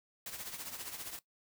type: noise with tremolo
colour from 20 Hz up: white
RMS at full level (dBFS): -41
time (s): 0.26-1.19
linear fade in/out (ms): 2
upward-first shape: triangle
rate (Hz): 15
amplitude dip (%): 70
effects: noise-tail reverb RT60 0.1 s tail -17 dB re dry